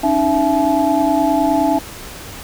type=tone cluster; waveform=sine; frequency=279.6 / 309.2 / 670 / 857 Hz; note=C#4 / D#4 / E5 / A5; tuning=+15 / -11 / +28 / -46 cents; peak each=-18 dBFS; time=0.03-1.79 s; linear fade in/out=10 ms; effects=pink hiss -33 dBFS RMS until 2.43 s